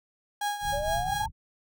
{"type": "tone with tremolo", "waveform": "35% pulse", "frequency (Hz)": 823, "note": "G#5", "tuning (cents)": -16, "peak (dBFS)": -24, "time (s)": [0.41, 1.26], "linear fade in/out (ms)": 5, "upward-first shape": "triangle", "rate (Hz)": 4.3, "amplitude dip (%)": 75}
{"type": "low-pass noise", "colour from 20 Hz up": "pink", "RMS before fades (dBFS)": -37, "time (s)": [0.61, 1.32], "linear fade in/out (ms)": 50, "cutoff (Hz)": 150, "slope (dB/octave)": 24}
{"type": "exponential sweep", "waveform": "sine", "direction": "up", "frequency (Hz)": [554.4, 906], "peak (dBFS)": -29, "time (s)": [0.72, 1.28], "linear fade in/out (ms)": 20}
{"effects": []}